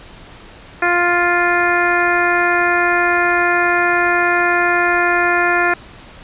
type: harmonic tone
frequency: 350.2 Hz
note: F4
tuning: 5 cents sharp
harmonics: 1 / 2 / 3 / 4 / 5 / 6 / 7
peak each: -20 / -19 / -22 / -18 / -18 / -24 / -24 dBFS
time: 0.82-5.74 s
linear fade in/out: 5 ms
effects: pink hiss -39 dBFS RMS until 6.23 s + resampled to 8000 Hz